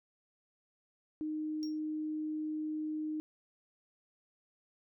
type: tone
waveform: sine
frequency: 308.4 Hz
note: D#4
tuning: 15 cents flat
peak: -34 dBFS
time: 1.21-3.2 s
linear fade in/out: 0 ms
type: tone with exponential decay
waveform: triangle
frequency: 5570 Hz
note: F8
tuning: 5 cents flat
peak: -39 dBFS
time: 1.63-1.79 s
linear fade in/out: 0 ms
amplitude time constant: 33 ms
effects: none